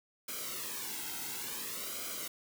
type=noise with flanger; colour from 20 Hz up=white; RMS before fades=-40 dBFS; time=0.28-2.28 s; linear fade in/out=5 ms; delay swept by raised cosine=1.1 to 1.73 ms; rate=0.57 Hz; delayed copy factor=-0.75; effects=none